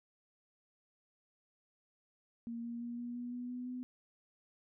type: tone with pitch steps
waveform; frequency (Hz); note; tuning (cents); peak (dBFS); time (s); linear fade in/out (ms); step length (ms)
sine; 233.1 / 235.5 / 238 / 240.5 / 243 / 245.5 / 248.1 / 250.7; A#3 / A#3 / A#3 / B3 / B3 / B3 / B3 / B3; 0 / +18 / +36 / -46 / -28 / -10 / +8 / +26; -39; 2.47-3.83; 0; 170
effects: none